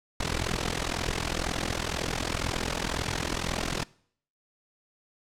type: noise with amplitude modulation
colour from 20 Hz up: pink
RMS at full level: -26 dBFS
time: 0.2-3.84 s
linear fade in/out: 5 ms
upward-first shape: sine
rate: 42 Hz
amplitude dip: 90%
effects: noise-tail reverb RT60 0.6 s tail -23 dB re dry + low-pass 7000 Hz 12 dB/octave